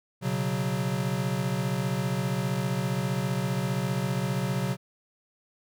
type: chord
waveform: square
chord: B suspended second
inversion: none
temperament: equal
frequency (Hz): 123.47 / 138.59 / 185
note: B2 / C#3 / F#3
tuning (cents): 0 / 0 / 0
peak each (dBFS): -32 / -31 / -31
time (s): 0.21-4.77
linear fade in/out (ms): 50
effects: none